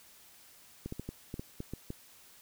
clicks, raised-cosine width 3 ms, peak -25 dBFS, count 9, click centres 0.86 / 0.924 / 0.996 / 1.09 / 1.341 / 1.395 / 1.604 / 1.736 / 1.904 s, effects white hiss -58 dBFS RMS until 2.41 s

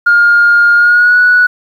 sine tone with pitch glide, 1415 to 1471.7 Hz, F6 to F#6, +22 to -10 cents, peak -3 dBFS, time 0.06-1.47 s, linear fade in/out 10 ms, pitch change +68 cents, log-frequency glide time 0.75-1.19 s, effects tanh soft clip ceiling 0 dBFS + 7-bit

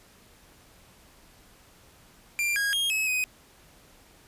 45% pulse tone with pitch steps, 2377 / 1639 / 3246 / 2574 / 2507 Hz, D7 / G#6 / G#7 / E7 / D#7, +20 / -23 / -40 / -42 / +12 cents, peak -24 dBFS, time 2.39-3.24 s, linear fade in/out 0 ms, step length 170 ms, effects pink hiss -56 dBFS RMS until 4.27 s + resampled to 32000 Hz

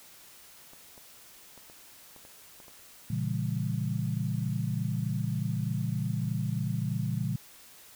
clicks, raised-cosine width 1 ms, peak -38 dBFS, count 8, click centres 0.734 / 0.978 / 1.577 / 1.699 / 2.163 / 2.251 / 2.602 / 2.682 s
sine chord, A# diminished seventh, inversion none, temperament just, 116.54 / 139.85 / 167.82 / 201.4 Hz, A#2 / C#3 / E3 / G3, 0 / +16 / +31 / +47 cents, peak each -32 / -33 / -34 / -36 dBFS, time 3.1-7.36 s, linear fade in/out 5 ms
effects white hiss -53 dBFS RMS until 7.95 s

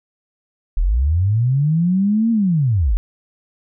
sine linear two-way sweep, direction up then down, 34.65 to 233.1 to 38.52 Hz, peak -13 dBFS, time 0.77-2.97 s, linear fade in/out 0 ms, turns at 2.31 s, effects none

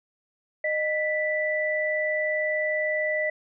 sine tone pair together, 615.5 / 1975.5 Hz, D#5 / B6, -19 / 0 cents, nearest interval octave + minor sixth, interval 2019 cents, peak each -26 dBFS, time 0.64-3.3 s, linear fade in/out 5 ms, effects none

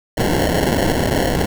blue noise with sample-and-hold, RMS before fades -17 dBFS, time 0.17-1.46 s, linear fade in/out 5 ms, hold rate 1225 Hz, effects none

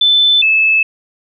sine tone pair in turn, 3520 / 2610 Hz, A7 / E7, 0 / -18 cents, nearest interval perfect fourth, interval 518 cents, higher first, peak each -7 / -8 dBFS, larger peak first, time 0.01-0.42 / 0.42-0.83 s, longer neither, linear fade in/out 5 ms, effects none

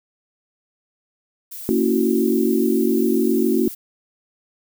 violet noise, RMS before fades -34 dBFS, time 1.51-3.75 s, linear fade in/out 10 ms
sine chord, F# dominant seventh, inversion first, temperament equal with one note detuned, 229.9 / 277.2 / 329.6 / 370 Hz, A#3 / C#4 / E4 / F#4, -24 / 0 / 0 / 0 cents, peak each -20 / -22 / -22 / -20 dBFS, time 1.69-3.68 s, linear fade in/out 0 ms
effects none

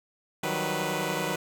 10% pulse tone cluster, 155 / 183.3 / 193.6 / 494.5 Hz, D#3 / F#3 / G3 / B4, -6 / -16 / -21 / +2 cents, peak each -24 / -24 / -29 / -24 dBFS, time 0.43-1.36 s, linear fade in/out 5 ms, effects none

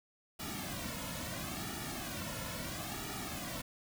pink noise with flanger, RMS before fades -41 dBFS, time 0.39-3.62 s, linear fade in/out 10 ms, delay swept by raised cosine 1.9 to 2.56 ms, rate 0.74 Hz, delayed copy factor -0.9, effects none

